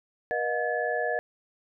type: tone cluster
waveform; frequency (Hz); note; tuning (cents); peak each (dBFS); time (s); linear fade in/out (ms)
sine; 479.7 / 618 / 716 / 1718; A#4 / D#5 / F5 / A6; +50 / -12 / +43 / -42; -31; 0.31-1.19; 0
effects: none